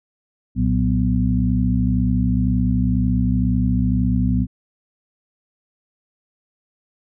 harmonic tone with a mistuned harmonic, 62 Hz, B1, 7 cents sharp, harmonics 1 / 2 / 3 / 4, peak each -21 / -21 / -21 / -21 dBFS, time 0.55-4.47 s, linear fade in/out 50 ms, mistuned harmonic 2, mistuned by -120 cents, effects none

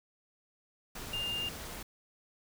sine tone in noise, 2807 Hz, F7, 8 cents sharp, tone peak -33 dBFS, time 1.13-1.49 s, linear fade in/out 5 ms, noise pink, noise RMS -43 dBFS, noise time 0.95-1.83 s, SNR +7 dB, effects none

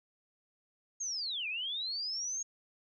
sine linear two-way sweep, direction down then up, 6610 to 2377 to 6610 Hz, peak -34 dBFS, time 1-2.43 s, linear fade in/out 10 ms, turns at 1.48 s, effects none

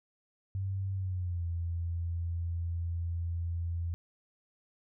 sine tone with pitch glide, 96.4 to 84.9 Hz, G2 to F2, -28 to -48 cents, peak -31 dBFS, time 0.55-3.94 s, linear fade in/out 0 ms, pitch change -220 cents, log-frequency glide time 0.94-1.45 s, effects none

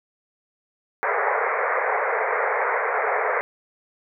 pink band-pass noise, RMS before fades -23 dBFS, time 1.03-3.41 s, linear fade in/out 0 ms, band 420 to 2200 Hz, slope 96 dB/octave, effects none

